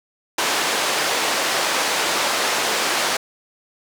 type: band-pass noise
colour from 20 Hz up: pink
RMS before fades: -21 dBFS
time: 0.38-3.17 s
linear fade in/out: 5 ms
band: 520 to 7800 Hz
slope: 12 dB/octave
effects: none